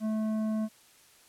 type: tone with tanh clipping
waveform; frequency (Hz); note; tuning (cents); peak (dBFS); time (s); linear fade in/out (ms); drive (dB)
sine; 217.3; A3; -21; -29; 0-0.69; 50; 10
effects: white hiss -59 dBFS RMS until 1.28 s + low-pass 12000 Hz 12 dB/octave